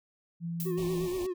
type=tone; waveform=sine; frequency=168.5 Hz; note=E3; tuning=38 cents sharp; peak=-32 dBFS; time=0.4-1.09 s; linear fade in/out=50 ms
type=noise with exponential decay; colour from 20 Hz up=violet; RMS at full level=-34 dBFS; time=0.6-0.87 s; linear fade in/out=1 ms; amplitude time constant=58 ms
type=tone with vibrato; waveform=triangle; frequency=364.2 Hz; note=F#4; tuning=27 cents flat; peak=-28 dBFS; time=0.65-1.34 s; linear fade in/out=20 ms; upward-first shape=sine; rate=8.4 Hz; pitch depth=60 cents each way
type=band-stop noise; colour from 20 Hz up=pink; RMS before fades=-43 dBFS; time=0.77-1.27 s; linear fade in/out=10 ms; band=1100 to 2200 Hz; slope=96 dB/octave
effects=none